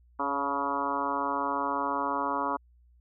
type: harmonic tone with a mistuned harmonic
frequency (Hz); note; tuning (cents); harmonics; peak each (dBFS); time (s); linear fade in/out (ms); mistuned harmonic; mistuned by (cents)
140; C#3; +18; 2 / 3 / 4 / 5 / 6 / 7 / 8 / 9 / 10; -36 / -40 / -38 / -38 / -36 / -32 / -33 / -36 / -42; 0.19-2.57; 10; 6; +52
effects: added 60 Hz sine -57 dBFS peak until 3 s